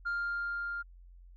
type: tone with level ramp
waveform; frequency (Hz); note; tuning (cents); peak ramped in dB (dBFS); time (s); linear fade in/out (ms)
sine; 1400; F6; +4; -28 to -34; 0.05-0.83; 20
effects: tanh soft clip ceiling -29 dBFS + added 44 Hz sine -51 dBFS peak until 1.36 s